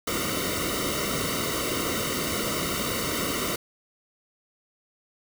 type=noise with comb filter; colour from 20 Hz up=pink; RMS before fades=-28 dBFS; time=0.07-3.56 s; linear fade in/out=5 ms; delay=1.2 ms; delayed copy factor=-1; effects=none